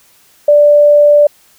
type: tone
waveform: sine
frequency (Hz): 587.3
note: D5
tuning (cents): 0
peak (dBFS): -3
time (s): 0.48-1.27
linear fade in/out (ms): 5
effects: white hiss -48 dBFS RMS until 1.58 s